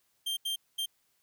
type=tone bursts at uneven times; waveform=45% pulse; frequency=3169 Hz; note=G7; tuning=18 cents sharp; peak=-30 dBFS; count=3; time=0.26-0.37 / 0.45-0.56 / 0.78-0.86 s; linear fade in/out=10 ms; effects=white hiss -73 dBFS RMS until 1.22 s